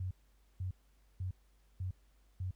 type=tone bursts; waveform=sine; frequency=92.5 Hz; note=F#2; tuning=in tune; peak=-35 dBFS; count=5; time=0-2.51 s; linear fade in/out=5 ms; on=110 ms; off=490 ms; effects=added 50 Hz sine -65 dBFS peak until 2.55 s + pink hiss -75 dBFS RMS until 2.55 s